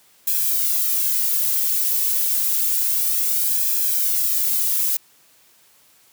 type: noise with flanger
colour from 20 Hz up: violet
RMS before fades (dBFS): -20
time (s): 0.27-4.97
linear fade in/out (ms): 5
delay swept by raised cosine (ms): 1.2 to 2.7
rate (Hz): 0.29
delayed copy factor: +0.75
effects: white hiss -55 dBFS RMS until 6.12 s + high-pass 80 Hz 12 dB/octave